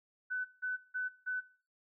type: tone bursts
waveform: sine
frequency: 1503 Hz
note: F#6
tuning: 27 cents sharp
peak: -33 dBFS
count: 4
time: 0.3-1.41 s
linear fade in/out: 20 ms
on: 150 ms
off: 170 ms
effects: noise-tail reverb RT60 0.5 s tail -21 dB re dry